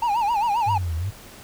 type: tone with vibrato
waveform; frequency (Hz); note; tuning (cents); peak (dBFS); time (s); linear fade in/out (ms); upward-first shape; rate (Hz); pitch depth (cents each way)
triangle; 880; A5; 0; -17; 0.02-0.78; 5; sine; 7.5; 160
type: exponential two-way sweep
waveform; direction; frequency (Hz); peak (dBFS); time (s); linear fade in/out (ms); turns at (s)
sine; down then up; 106.4 to 78.6 to 106.4; -23; 0.66-1.11; 20; 0.96
effects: pink hiss -44 dBFS RMS until 1.43 s